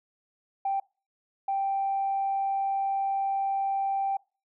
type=tone pair in turn; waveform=sine; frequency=784 / 784 Hz; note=G5 / G5; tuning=0 / 0 cents; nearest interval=unison; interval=0 cents; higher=neither; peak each=-24 dBFS; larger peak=neither; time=0.65-0.8 / 1.48-4.17 s; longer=second; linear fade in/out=5 ms; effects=noise-tail reverb RT60 0.3 s tail -23 dB re dry + tanh soft clip ceiling -20 dBFS